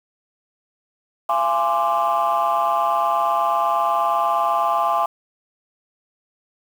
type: chord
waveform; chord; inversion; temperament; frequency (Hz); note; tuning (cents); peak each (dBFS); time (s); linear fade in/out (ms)
sine; D half-diminished seventh; first; equal with one note detuned; 682.1 / 830.6 / 1046.5 / 1174.7; F5 / Ab5 / C6 / D6; -41 / 0 / 0 / 0; -21; 1.29-5.06; 5
effects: tanh soft clip ceiling -11 dBFS + 7-bit